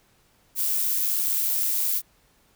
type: noise with amplitude modulation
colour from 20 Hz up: violet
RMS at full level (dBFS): -23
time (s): 0.55-2.02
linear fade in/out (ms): 50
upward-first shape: sine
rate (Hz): 99.1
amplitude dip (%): 30
effects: pink hiss -62 dBFS RMS until 2.55 s